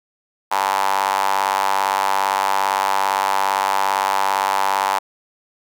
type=tone with high-pass filter; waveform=sawtooth; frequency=97.6 Hz; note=G2; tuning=7 cents flat; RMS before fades=-19 dBFS; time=0.51-4.99 s; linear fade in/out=10 ms; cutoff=900 Hz; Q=5.1; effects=none